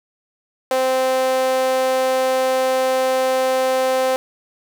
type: tone with high-pass filter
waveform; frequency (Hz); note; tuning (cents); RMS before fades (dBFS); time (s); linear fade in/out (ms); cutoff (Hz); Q
sawtooth; 260; C4; -11; -18; 0.71-4.16; 0; 580; 4.7
effects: none